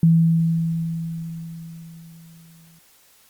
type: tone with exponential decay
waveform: sine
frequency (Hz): 164.81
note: E3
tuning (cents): 0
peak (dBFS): -10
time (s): 0.03-2.79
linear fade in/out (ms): 2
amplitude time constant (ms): 600
effects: white hiss -55 dBFS RMS until 3.29 s + Opus 32 kbps